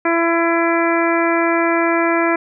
harmonic tone, 335.3 Hz, E4, 30 cents sharp, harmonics 1 / 2 / 3 / 4 / 5 / 6 / 7, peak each -17 / -20 / -22 / -23 / -24 / -25 / -25 dBFS, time 0.05-2.36 s, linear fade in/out 5 ms, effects none

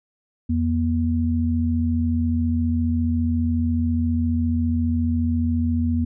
sine tone pair together, 84.8 / 239.9 Hz, E2 / A#3, +50 / +50 cents, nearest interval octave + tritone, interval 1800 cents, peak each -21 dBFS, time 0.49-6.05 s, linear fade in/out 10 ms, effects none

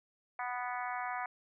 harmonic tone, 246.9 Hz, B3, in tune, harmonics 3 / 4 / 5 / 6 / 7 / 8 / 9, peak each -39 / -41 / -43 / -45 / -46 / -47 / -48 dBFS, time 0.39-1.26 s, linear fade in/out 2 ms, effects none

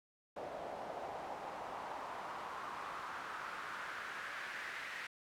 pink noise with band-pass filter sweep, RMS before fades -45 dBFS, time 0.36-5.07 s, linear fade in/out 5 ms, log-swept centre 620 to 1900 Hz, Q 2.6, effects none

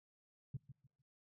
sine tone with echo, 135.2 Hz, C#3, 43 cents flat, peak -38 dBFS, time 0.54-0.57 s, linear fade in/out 5 ms, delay 150 ms, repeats 3, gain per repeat -12 dB, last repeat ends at 1.02 s, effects noise-tail reverb RT60 0.6 s tail -26 dB re dry + tanh soft clip ceiling -35 dBFS

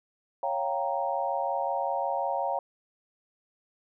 sine chord, G half-diminished seventh, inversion second, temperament equal, 554.4 / 698.5 / 784 / 932.3 Hz, Db5 / F5 / G5 / Bb5, 0 / 0 / 0 / 0 cents, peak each -32 dBFS, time 0.43-2.59 s, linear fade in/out 2 ms, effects none

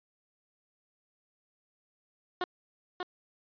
15% pulse tone with echo, 361.5 Hz, F#4, 40 cents flat, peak -23 dBFS, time 2.41-2.44 s, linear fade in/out 2 ms, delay 590 ms, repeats 1, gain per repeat -4 dB, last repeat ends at 3.03 s, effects resampled to 11025 Hz

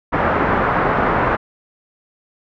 white low-pass noise, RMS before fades -17 dBFS, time 0.12-1.37 s, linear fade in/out 20 ms, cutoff 1500 Hz, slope 24 dB/octave, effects none

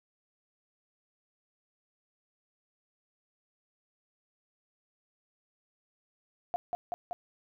sine tone with echo, 706 Hz, F5, 19 cents sharp, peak -27 dBFS, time 6.54-6.56 s, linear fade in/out 0 ms, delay 190 ms, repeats 3, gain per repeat -2 dB, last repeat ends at 7.13 s, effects none

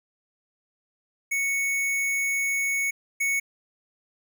square tone pair in turn, 2217 / 2217 Hz, C#7 / C#7, 0 / 0 cents, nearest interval unison, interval 0 cents, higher neither, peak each -24 / -23 dBFS, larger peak second, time 1.31-2.91 / 3.2-3.4 s, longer first, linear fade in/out 10 ms, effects none

